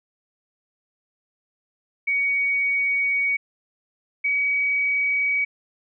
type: tone pair in turn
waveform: sine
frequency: 2246 / 2266 Hz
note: C#7 / C#7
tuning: +22 / +37 cents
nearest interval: unison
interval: 15 cents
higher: second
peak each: -19 dBFS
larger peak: neither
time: 2.07-3.37 / 4.24-5.45 s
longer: first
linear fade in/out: 10 ms
effects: none